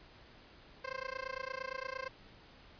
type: tone with amplitude modulation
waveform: 15% pulse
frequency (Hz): 525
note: C5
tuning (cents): +6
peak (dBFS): -29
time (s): 0.84-2.09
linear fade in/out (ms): 10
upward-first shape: sine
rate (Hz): 28.7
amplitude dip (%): 100
effects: pink hiss -58 dBFS RMS until 2.79 s + resampled to 11025 Hz